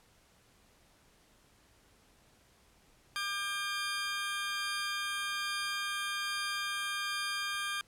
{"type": "tone pair together", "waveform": "20% pulse", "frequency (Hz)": [1199.7, 1600], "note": ["D6", "G6"], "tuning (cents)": [37, 35], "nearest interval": "perfect fourth", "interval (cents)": 498, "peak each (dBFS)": [-32, -31], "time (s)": [3.16, 7.81], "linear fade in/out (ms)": 0, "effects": ["pink hiss -65 dBFS RMS until 7.87 s", "low-pass 12000 Hz 12 dB/octave"]}